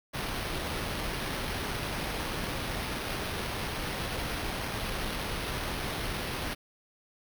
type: noise with sample-and-hold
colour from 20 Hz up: pink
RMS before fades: -34 dBFS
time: 0.13-6.55 s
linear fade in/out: 20 ms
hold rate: 7350 Hz
effects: none